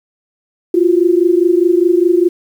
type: tone pair together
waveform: sine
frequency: 342.6 / 367.5 Hz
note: F4 / F#4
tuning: -33 / -12 cents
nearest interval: minor second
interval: 121 cents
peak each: -10 / -12 dBFS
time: 0.74-2.29 s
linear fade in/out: 5 ms
effects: 7-bit